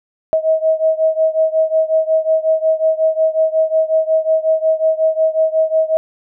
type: beating tone pair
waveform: sine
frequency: 635 / 640.5 Hz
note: D#5 / E5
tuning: +35 / -50 cents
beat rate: 5.5 Hz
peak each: -14 / -16 dBFS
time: 0.33-5.97 s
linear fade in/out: 0 ms
effects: none